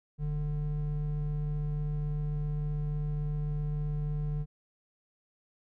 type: tone pair together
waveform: triangle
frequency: 41.73 / 148.7 Hz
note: E1 / D3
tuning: +22 / +22 cents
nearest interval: octave + minor seventh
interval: 2200 cents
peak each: -32 / -29 dBFS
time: 0.18-4.46 s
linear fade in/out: 50 ms
effects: none